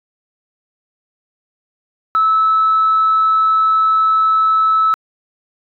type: tone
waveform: sine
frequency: 1304 Hz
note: E6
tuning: 19 cents flat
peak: -9 dBFS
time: 2.15-4.94 s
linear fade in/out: 0 ms
effects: tanh soft clip ceiling -6 dBFS